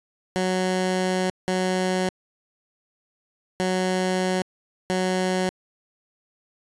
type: tone bursts at uneven times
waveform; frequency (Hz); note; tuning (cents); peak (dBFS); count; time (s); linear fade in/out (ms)
15% pulse; 185; F#3; 0; -15; 4; 0.36-1.3 / 1.48-2.09 / 3.6-4.42 / 4.9-5.49; 0
effects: resampled to 22050 Hz